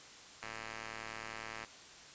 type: ring-modulated tone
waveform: 5% pulse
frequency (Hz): 110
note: A2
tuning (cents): 0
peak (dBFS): -29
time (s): 0.42-1.65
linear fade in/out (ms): 5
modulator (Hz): 1450
effects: white hiss -54 dBFS RMS until 2.14 s + resampled to 16000 Hz